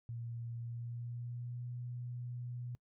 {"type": "tone with pitch glide", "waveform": "sine", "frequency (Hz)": [117.3, 122.14], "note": ["A#2", "B2"], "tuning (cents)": [11, -19], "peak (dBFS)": -40, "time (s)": [0.09, 2.75], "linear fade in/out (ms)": 0, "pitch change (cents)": 70, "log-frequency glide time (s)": [0.57, 1.67], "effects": ["noise-tail reverb RT60 0.1 s tail -24 dB re dry"]}